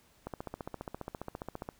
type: click train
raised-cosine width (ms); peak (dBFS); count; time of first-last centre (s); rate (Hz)
1; -24; 22; 0.27-1.689; 14.8
effects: pink hiss -65 dBFS RMS until 1.79 s